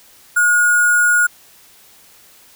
sine tone with sample-and-hold, 1440 Hz, F#6, 47 cents flat, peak -10 dBFS, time 0.36-1.27 s, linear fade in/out 10 ms, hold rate 8820 Hz, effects white hiss -47 dBFS RMS until 2.55 s

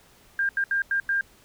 sine tone bursts at uneven times, 1600 Hz, G6, 35 cents sharp, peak -21 dBFS, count 5, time 0.39-0.49 / 0.57-0.64 / 0.71-0.82 / 0.91-1 / 1.09-1.21 s, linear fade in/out 2 ms, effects pink hiss -56 dBFS RMS until 1.44 s

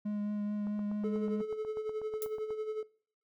triangle tone with vibrato, 207.7 Hz, G#3, in tune, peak -30 dBFS, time 0.05-1.42 s, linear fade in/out 10 ms, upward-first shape triangle, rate 4.6 Hz, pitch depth 15 cents each way
click train, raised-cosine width 1 ms, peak -35 dBFS, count 16, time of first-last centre 0.67-2.506 s, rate 8.17 Hz
triangle tone with tremolo, 432.3 Hz, A4, 31 cents flat, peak -30 dBFS, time 1.04-2.83 s, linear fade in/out 2 ms, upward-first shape sine, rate 11 Hz, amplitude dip 65%
violet noise with exponential decay, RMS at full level -36 dBFS, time 2.22-2.3 s, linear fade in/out 0 ms, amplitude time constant 16 ms
effects noise-tail reverb RT60 0.5 s tail -20 dB re dry

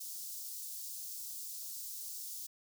white high-pass noise, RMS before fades -44 dBFS, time 0-2.47 s, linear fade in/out 10 ms, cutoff 4800 Hz, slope 24 dB/octave, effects none

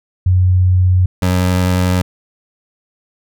sine / 25% pulse tone pair in turn, 91.6 / 91.13 Hz, F#2 / F#2, -17 / -26 cents, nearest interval unison, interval 9 cents, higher first, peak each -8 dBFS, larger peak neither, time 0.26-1.06 / 1.22-2.02 s, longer neither, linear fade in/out 5 ms, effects none

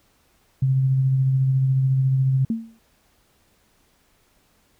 sine tone with tremolo, 132.7 Hz, C3, 25 cents sharp, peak -15 dBFS, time 0.62-2.45 s, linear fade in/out 5 ms, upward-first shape sine, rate 14 Hz, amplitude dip 25%
sine tone with exponential decay, 226.3 Hz, A3, 49 cents sharp, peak -17 dBFS, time 2.5-2.79 s, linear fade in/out 2 ms, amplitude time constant 62 ms
effects pink hiss -62 dBFS RMS until 4.79 s

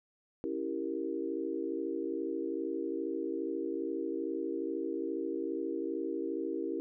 sine chord, C# diminished seventh, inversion none, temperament equal, 277.2 / 329.6 / 392 / 466.2 Hz, C#4 / E4 / G4 / Bb4, 0 / 0 / 0 / 0 cents, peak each -40 / -36 / -38 / -40 dBFS, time 0.44-6.8 s, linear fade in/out 0 ms, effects none

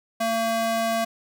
square tone with high-pass filter, 226.7 Hz, A#3, 48 cents flat, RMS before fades -24 dBFS, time 0.2-1.05 s, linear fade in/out 10 ms, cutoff 470 Hz, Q 8.4, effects none

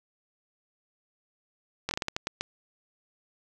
slowing click train, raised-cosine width 0.2 ms, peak -12 dBFS, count 9, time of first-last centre 1.89-2.41 s, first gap 21 ms, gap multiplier 1.31, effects none

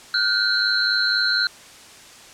sine tone cluster, 1429 / 1533 / 4054 / 4264 Hz, F6 / G6 / B7 / C8, +39 / -39 / +45 / +32 cents, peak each -23 dBFS, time 0.14-1.47 s, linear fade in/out 2 ms, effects white hiss -44 dBFS RMS until 2.33 s + low-pass 8000 Hz 12 dB/octave

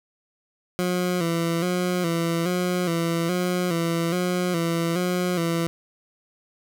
20% pulse tone with vibrato, 173.5 Hz, F3, 11 cents flat, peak -17 dBFS, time 0.79-5.67 s, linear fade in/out 0 ms, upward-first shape square, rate 1.2 Hz, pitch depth 62 cents each way, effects none

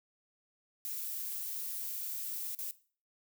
violet noise with dropouts, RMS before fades -39 dBFS, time 0.85-2.71 s, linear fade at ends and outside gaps 0 ms, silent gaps 2.549-2.589 s, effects noise-tail reverb RT60 0.4 s tail -17 dB re dry

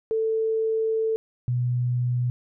sine tone pair in turn, 443.7 / 123.19 Hz, A4 / B2, +14 / -4 cents, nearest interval octave + minor seventh, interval 2218 cents, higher first, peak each -21 dBFS, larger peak neither, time 0.11-1.16 / 1.48-2.3 s, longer first, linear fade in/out 0 ms, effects none

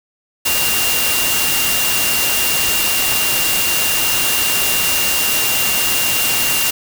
sine tone in noise, 2784 Hz, F7, 6 cents flat, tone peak -20 dBFS, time 0.45-6.71 s, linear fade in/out 10 ms, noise white, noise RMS -17 dBFS, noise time 0.45-6.71 s, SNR -6 dB, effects none

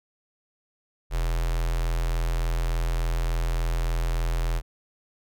square tone with notch filter, 41.72 Hz, E1, 22 cents sharp, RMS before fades -25 dBFS, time 1.1-4.62 s, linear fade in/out 50 ms, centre 230 Hz, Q 0.88, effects none

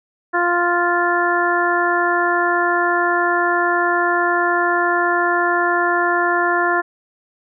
harmonic tone, 349.2 Hz, F4, in tune, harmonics 1 / 2 / 3 / 4 / 5, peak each -21 / -21 / -21 / -21 / -21 dBFS, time 0.33-6.82 s, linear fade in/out 20 ms, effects none

